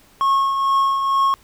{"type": "tone with tremolo", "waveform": "triangle", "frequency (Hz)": 1091, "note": "C#6", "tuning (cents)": -28, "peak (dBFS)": -11, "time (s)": [0.21, 1.34], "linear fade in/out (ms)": 0, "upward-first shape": "triangle", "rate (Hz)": 2.2, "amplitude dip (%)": 50, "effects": ["pink hiss -52 dBFS RMS until 1.43 s"]}